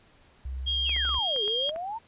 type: tone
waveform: sine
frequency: 65 Hz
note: C2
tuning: 11 cents flat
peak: -31 dBFS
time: 0.45-1.19 s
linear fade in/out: 5 ms
type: tone with vibrato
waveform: sine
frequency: 3232 Hz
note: G#7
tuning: 48 cents flat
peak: -25 dBFS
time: 0.66-1.71 s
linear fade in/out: 20 ms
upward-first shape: sine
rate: 5.2 Hz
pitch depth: 10 cents each way
type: exponential two-way sweep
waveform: sine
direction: down then up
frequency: 3136 to 400.1 to 937 Hz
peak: -31 dBFS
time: 0.84-1.99 s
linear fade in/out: 20 ms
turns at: 1.44 s
type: clicks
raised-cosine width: 0.5 ms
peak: -27 dBFS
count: 9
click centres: 0.894 / 0.964 / 1.052 / 1.092 / 1.144 / 1.362 / 1.479 / 1.693 / 1.761 s
effects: pink hiss -59 dBFS RMS until 2.07 s + resampled to 8000 Hz